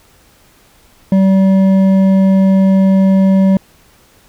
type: tone with hard clipping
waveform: sine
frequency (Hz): 192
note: G3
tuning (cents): -36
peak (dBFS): -8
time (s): 1.12-3.57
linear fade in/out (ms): 2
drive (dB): 7
effects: pink hiss -48 dBFS RMS until 4.28 s